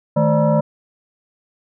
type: tone with frequency modulation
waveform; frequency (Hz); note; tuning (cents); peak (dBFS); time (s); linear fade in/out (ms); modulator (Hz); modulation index
sine; 217.6; A3; -19; -12; 0.16-0.61; 10; 373; 1.6
effects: none